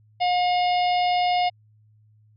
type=harmonic tone; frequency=717 Hz; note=F5; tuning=45 cents sharp; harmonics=1 / 3 / 4 / 5 / 6 / 7; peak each=-19 / -31 / -32 / -36 / -39 / -37 dBFS; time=0.2-1.5 s; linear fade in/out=20 ms; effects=added 107 Hz sine -54 dBFS peak until 2.36 s